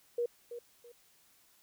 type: tone with echo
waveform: sine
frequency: 477.1 Hz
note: A#4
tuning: 40 cents sharp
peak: -29 dBFS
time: 0.18-0.26 s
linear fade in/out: 5 ms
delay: 330 ms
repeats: 2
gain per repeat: -11 dB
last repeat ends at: 0.92 s
effects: white hiss -66 dBFS RMS until 1.62 s